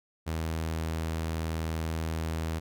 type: tone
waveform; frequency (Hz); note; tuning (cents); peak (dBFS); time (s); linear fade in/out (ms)
sawtooth; 80.7; E2; -36; -26; 0.26-2.6; 20
effects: none